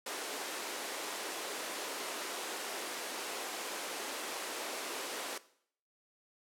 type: high-pass noise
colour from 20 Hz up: pink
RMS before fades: -40 dBFS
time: 0.06-5.38 s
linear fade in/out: 5 ms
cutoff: 330 Hz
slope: 24 dB/octave
effects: noise-tail reverb RT60 0.6 s tail -17 dB re dry + low-pass 12000 Hz 12 dB/octave

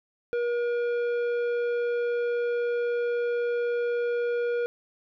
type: tone with tanh clipping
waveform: sine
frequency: 478.1 Hz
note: A#4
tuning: 44 cents sharp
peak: -26 dBFS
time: 0.33-4.66 s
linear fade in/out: 0 ms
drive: 10 dB
effects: none

